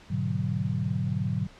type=chord; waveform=sine; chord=G# half-diminished seventh; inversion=none; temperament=equal; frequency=103.83 / 123.47 / 146.83 / 185 Hz; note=G#2 / B2 / D3 / F#3; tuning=0 / 0 / 0 / 0 cents; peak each=-31 dBFS; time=0.1-1.47 s; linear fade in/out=10 ms; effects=pink hiss -52 dBFS RMS until 1.59 s + low-pass 5000 Hz 12 dB/octave